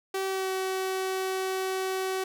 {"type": "tone with pitch glide", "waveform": "sawtooth", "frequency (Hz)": [384.2, 378.3], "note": ["G4", "F#4"], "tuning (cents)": [-35, 38], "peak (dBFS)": -24, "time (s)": [0.14, 2.24], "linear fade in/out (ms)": 5, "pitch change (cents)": -27, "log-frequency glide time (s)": [0.26, 0.5], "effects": []}